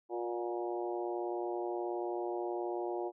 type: harmonic tone with a mistuned harmonic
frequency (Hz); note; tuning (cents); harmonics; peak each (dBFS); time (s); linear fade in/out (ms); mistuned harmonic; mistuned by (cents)
118.6; A#2; +30; 3 / 4 / 5 / 6 / 7 / 8; -36 / -44 / -43 / -42 / -44 / -49; 0.09-3.12; 50; 6; +20
effects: none